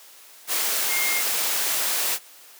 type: tone in noise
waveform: sine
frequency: 2127 Hz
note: C7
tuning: 28 cents sharp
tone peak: -25 dBFS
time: 0.88-1.23 s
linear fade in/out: 50 ms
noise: white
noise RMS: -24 dBFS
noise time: 0.47-2.19 s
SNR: -4 dB
effects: white hiss -48 dBFS RMS until 2.59 s + high-pass 400 Hz 12 dB/octave